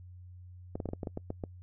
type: clicks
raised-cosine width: 2 ms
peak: -22 dBFS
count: 10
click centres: 0.755 / 0.802 / 0.857 / 0.889 / 0.934 / 1.032 / 1.072 / 1.174 / 1.304 / 1.438 s
effects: noise-tail reverb RT60 0.1 s tail -26 dB re dry + added 90 Hz sine -47 dBFS peak until 1.62 s